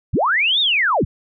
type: linear two-way sweep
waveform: sine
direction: up then down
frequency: 30.68 to 3780 to 30.68 Hz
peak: -14 dBFS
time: 0.13-1.05 s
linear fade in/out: 10 ms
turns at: 0.6 s
effects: none